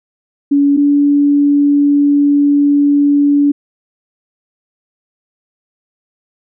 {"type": "tone pair in turn", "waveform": "sine", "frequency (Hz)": [283.6, 287.1], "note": ["C#4", "D4"], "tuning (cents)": [40, -39], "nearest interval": "unison", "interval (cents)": 21, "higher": "second", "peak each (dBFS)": [-7, -7], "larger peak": "neither", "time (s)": [[0.51, 0.77], [0.77, 3.52]], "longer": "second", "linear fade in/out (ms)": 10, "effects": []}